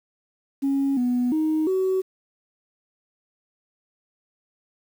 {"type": "tone with pitch steps", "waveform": "sine", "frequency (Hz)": [275.2, 246.4, 312.5, 376.9], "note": ["C#4", "B3", "D#4", "F#4"], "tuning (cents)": [-12, -4, 8, 32], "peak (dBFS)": -18, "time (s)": [0.62, 2.02], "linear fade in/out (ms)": 20, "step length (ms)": 350, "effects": ["tanh soft clip ceiling -16 dBFS", "8-bit"]}